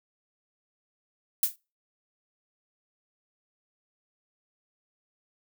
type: noise with exponential decay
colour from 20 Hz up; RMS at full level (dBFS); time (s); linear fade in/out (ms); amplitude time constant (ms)
violet; -19; 1.43-1.56; 2; 27
effects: noise-tail reverb RT60 0.3 s tail -25 dB re dry